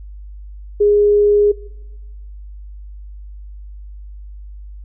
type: tone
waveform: sine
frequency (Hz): 413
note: G#4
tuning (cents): -10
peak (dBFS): -9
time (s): 0.8-1.52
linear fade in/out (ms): 10
effects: noise-tail reverb RT60 1.0 s tail -19 dB re dry + added 50 Hz sine -31 dBFS peak until 4.84 s